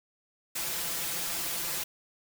white noise with comb filter, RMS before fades -33 dBFS, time 0.55-1.84 s, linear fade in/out 10 ms, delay 5.9 ms, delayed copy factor +0.8, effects none

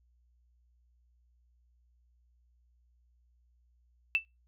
sine tone with exponential decay, 2656 Hz, E7, 12 cents sharp, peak -20 dBFS, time 4.15-4.25 s, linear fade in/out 0 ms, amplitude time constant 20 ms, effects noise-tail reverb RT60 0.2 s tail -21 dB re dry + added 60 Hz sine -65 dBFS peak until 4.47 s

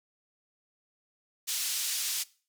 pink band-pass noise, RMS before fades -32 dBFS, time 1.47-2.24 s, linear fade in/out 20 ms, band 4100 to 13000 Hz, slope 12 dB/octave, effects noise-tail reverb RT60 0.4 s tail -21 dB re dry

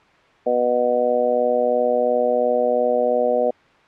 harmonic tone, 122.9 Hz, B2, 8 cents flat, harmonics 2 / 3 / 4 / 5 / 6, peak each -28 / -31 / -19 / -20 / -25 dBFS, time 0.46-3.51 s, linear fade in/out 10 ms, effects white hiss -52 dBFS RMS until 3.87 s + low-pass 2000 Hz 12 dB/octave

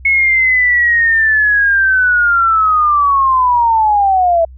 sine linear sweep, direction down, 2192 to 653 Hz, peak -8 dBFS, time 0.05-4.45 s, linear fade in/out 5 ms, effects added 64 Hz sine -32 dBFS peak until 4.57 s

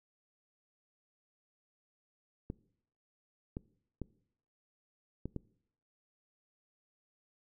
clicks, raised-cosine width 3 ms, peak -25 dBFS, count 5, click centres 2.501 / 3.569 / 4.017 / 5.256 / 5.363 s, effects noise-tail reverb RT60 0.7 s tail -22 dB re dry

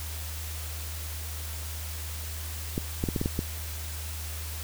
clicks, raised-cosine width 3 ms, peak -14 dBFS, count 7, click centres 2.779 / 3.039 / 3.088 / 3.162 / 3.214 / 3.259 / 3.391 s, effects added 78 Hz sine -35 dBFS peak until 4.63 s + white hiss -40 dBFS RMS until 4.63 s

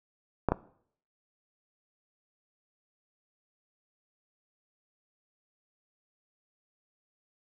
clicks, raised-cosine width 1 ms, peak -10 dBFS, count 2, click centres 0.487 / 0.52 s, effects noise-tail reverb RT60 0.6 s tail -19 dB re dry

